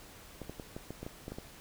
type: clicks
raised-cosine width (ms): 2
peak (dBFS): -27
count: 10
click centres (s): 0.417 / 0.496 / 0.598 / 0.765 / 0.906 / 1.03 / 1.065 / 1.281 / 1.32 / 1.385
effects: pink hiss -53 dBFS RMS until 1.6 s